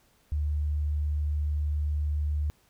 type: tone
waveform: sine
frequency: 74.4 Hz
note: D2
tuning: 23 cents sharp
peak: -25 dBFS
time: 0.32-2.5 s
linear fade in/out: 0 ms
effects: pink hiss -65 dBFS RMS until 2.69 s